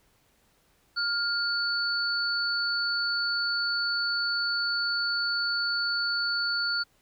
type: tone pair together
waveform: sine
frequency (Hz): 1408 / 4470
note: F6 / C#8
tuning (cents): +14 / +14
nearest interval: octave + minor sixth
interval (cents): 2000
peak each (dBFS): -28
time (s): 0.96-6.84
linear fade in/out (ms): 20
effects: pink hiss -66 dBFS RMS until 7.01 s